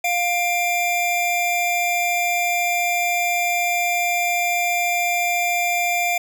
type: tone pair together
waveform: square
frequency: 703.3 / 2376 Hz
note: F5 / D7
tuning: +12 / +20 cents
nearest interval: octave + major sixth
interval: 2108 cents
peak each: -22 dBFS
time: 0.04-6.18 s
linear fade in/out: 5 ms
effects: none